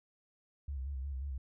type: tone with vibrato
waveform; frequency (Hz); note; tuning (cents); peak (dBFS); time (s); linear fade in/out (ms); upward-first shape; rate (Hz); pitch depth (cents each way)
sine; 67.9; C#2; -35; -36; 0.68-1.38; 5; square; 5.6; 70
effects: none